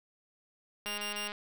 click train, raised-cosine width 0.3 ms, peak -24 dBFS, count 96, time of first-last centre 0.86-1.319 s, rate 207 Hz
sawtooth tone bursts, 2800 Hz, F7, 4 cents sharp, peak -33 dBFS, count 3, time 0.86-1.278 s, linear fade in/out 5 ms, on 120 ms, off 29 ms
effects none

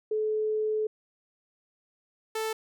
sine / sawtooth tone pair in turn, 431 / 440.3 Hz, A4 / A4, -36 / +1 cents, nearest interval unison, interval 37 cents, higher second, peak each -25 dBFS, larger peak neither, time 0.11-0.87 / 2.35-2.53 s, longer first, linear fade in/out 5 ms, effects none

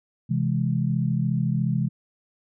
sine chord, C augmented, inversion none, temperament equal, 130.81 / 164.81 / 207.7 Hz, C3 / E3 / G#3, 0 / 0 / 0 cents, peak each -24 / -25 / -27 dBFS, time 0.29-1.89 s, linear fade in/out 20 ms, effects none

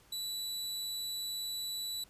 sawtooth tone, 3951 Hz, B7, in tune, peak -33 dBFS, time 0.12-2.04 s, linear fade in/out 5 ms, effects pink hiss -63 dBFS RMS until 2.09 s + resampled to 32000 Hz

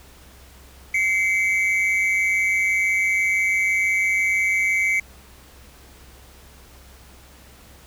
triangle tone pair together, 2085 / 2279 Hz, C7 / C#7, -7 / +47 cents, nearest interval major second, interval 154 cents, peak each -19 dBFS, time 0.94-5 s, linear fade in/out 5 ms, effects added 65 Hz sine -48 dBFS peak until 7.86 s + pink hiss -49 dBFS RMS until 7.86 s

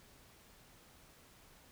silence, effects pink hiss -62 dBFS RMS until 1.71 s

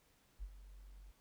sine tone with ADSR envelope, 47.21 Hz, F#1, 36 cents sharp, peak -40 dBFS, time 0.39-1.12 s, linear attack 37 ms, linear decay 59 ms, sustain -13 dB, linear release 15 ms, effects pink hiss -72 dBFS RMS until 1.2 s

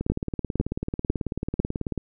two click trains, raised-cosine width 3 ms, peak -14 / -9 dBFS, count 37 / 4, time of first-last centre 0.01-1.977 / 0.1-1.6 s, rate 18.3 / 2 Hz, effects none

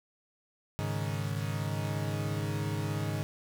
40% pulse chord, Ab suspended fourth, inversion none, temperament equal, 103.83 / 138.59 / 155.56 Hz, Ab2 / Db3 / Eb3, 0 / 0 / 0 cents, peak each -33 / -36 / -35 dBFS, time 0.79-3.23 s, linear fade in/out 0 ms, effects none

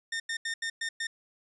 sawtooth tone bursts at uneven times, 1821 Hz, A#6, 41 cents flat, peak -27 dBFS, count 6, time 0.12-0.2 / 0.29-0.37 / 0.45-0.54 / 0.62-0.7 / 0.81-0.89 / 1-1.07 s, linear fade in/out 5 ms, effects resampled to 22050 Hz

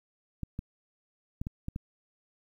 clicks, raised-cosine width 5 ms, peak -22 dBFS, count 6, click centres 0.433 / 0.591 / 1.415 / 1.469 / 1.684 / 1.761 s, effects 10-bit

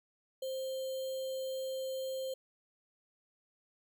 sine tone with sample-and-hold, 526 Hz, C5, 9 cents sharp, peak -35 dBFS, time 0.42-2.34 s, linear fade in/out 5 ms, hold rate 3675 Hz, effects none

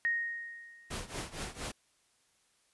sine tone with exponential decay, 1864 Hz, A#6, 1 cent flat, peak -26 dBFS, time 0.05-1.16 s, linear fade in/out 0 ms, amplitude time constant 240 ms
pink noise with tremolo, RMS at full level -37 dBFS, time 0.9-1.72 s, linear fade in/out 10 ms, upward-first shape triangle, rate 4.3 Hz, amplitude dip 90%
effects white hiss -71 dBFS RMS until 2.73 s + resampled to 24000 Hz

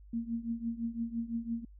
sine tone with tremolo, 231.3 Hz, A#3, 13 cents flat, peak -29 dBFS, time 0.13-1.65 s, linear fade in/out 5 ms, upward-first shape triangle, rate 5.9 Hz, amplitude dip 90%, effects added 50 Hz sine -51 dBFS peak until 1.79 s

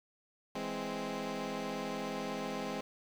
15% pulse chord, E augmented, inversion none, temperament equal, 164.81 / 207.7 / 261.6 Hz, E3 / G#3 / B#3, 0 / 0 / 0 cents, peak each -38 / -33 / -33 dBFS, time 0.55-2.81 s, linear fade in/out 5 ms, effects low-pass 6000 Hz 12 dB/octave + 9-bit

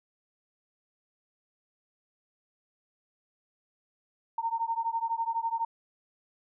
sine beating tone pair, 910 / 922 Hz, A#5 / A#5, -42 / -19 cents, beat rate 12 Hz, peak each -31 / -31 dBFS, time 4.38-5.65 s, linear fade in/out 5 ms, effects none

